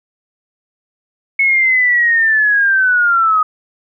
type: linear sweep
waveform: sine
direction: down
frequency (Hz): 2200 to 1244.5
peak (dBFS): -9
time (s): 1.39-3.43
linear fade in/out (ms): 5
effects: none